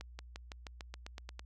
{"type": "accelerating click train", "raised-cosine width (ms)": 0.2, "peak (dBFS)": -27, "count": 11, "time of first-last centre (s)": [0.01, 1.394], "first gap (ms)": 180, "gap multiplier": 0.94, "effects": ["added 60 Hz sine -50 dBFS peak until 1.45 s"]}